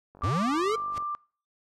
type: click train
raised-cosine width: 1 ms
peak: -36 dBFS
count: 44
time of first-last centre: 0.15-1.024 s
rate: 49.2 Hz
type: tone with pitch glide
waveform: sine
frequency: 1174.7 to 1183.6 Hz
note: D6 to D6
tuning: 0 to +13 cents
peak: -29 dBFS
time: 0.22-1.15 s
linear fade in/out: 0 ms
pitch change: +13 cents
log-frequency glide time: 0.38-0.91 s
type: linear sweep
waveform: square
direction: up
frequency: 74 to 458.6 Hz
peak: -26 dBFS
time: 0.23-0.76 s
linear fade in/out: 10 ms
type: noise with exponential growth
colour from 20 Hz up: pink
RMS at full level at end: -36 dBFS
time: 0.89-0.98 s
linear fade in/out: 1 ms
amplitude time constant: 18 ms
effects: noise-tail reverb RT60 0.4 s tail -23 dB re dry + low-pass 7000 Hz 12 dB/octave